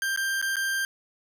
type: tone with dropouts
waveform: 40% pulse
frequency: 1583 Hz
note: G6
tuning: 17 cents sharp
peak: -24 dBFS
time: 0.02-0.85 s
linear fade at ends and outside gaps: 1 ms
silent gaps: 0.162-0.174 / 0.415-0.425 / 0.558-0.567 s
effects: none